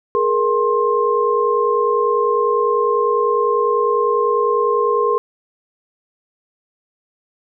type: tone cluster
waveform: sine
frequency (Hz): 420.8 / 470.8 / 1059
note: G#4 / A#4 / C6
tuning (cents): +23 / +17 / +21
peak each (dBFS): -18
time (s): 0.15-5.18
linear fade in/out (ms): 0
effects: none